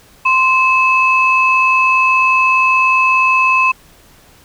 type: tone pair together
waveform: sine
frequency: 1041.8 / 2595 Hz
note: C6 / E7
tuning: -8 / -28 cents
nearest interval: octave + major third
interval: 1580 cents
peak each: -11 dBFS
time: 0.25-3.72 s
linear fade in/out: 10 ms
effects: tanh soft clip ceiling -1 dBFS + pink hiss -46 dBFS RMS until 4.44 s